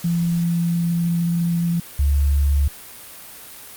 sine tone pair in turn, 170 / 71.02 Hz, F3 / C#2, -46 / +43 cents, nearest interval octave + minor third, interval 1511 cents, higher first, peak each -17 / -14 dBFS, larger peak second, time 0.04-1.8 / 1.99-2.68 s, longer first, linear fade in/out 5 ms, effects white hiss -39 dBFS RMS until 3.76 s + Opus 48 kbps

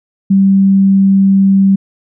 sine tone, 194.6 Hz, G3, 12 cents flat, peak -5 dBFS, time 0.3-1.76 s, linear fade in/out 10 ms, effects none

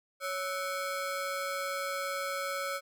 30% pulse ring-modulated tone, 932.3 Hz, A#5, in tune, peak -27 dBFS, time 0.2-2.81 s, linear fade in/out 50 ms, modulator 375 Hz, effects none

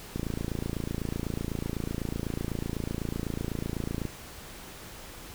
click train, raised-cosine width 3 ms, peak -18 dBFS, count 110, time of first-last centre 0.16-4.053 s, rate 28 Hz, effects pink hiss -45 dBFS RMS until 5.34 s

